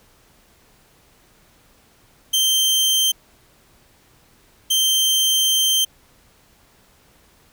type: tone bursts at uneven times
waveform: sawtooth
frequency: 3136 Hz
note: G7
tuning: in tune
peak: -12 dBFS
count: 2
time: 2.33-3.12 / 4.7-5.85 s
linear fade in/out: 10 ms
effects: pink hiss -55 dBFS RMS until 7.52 s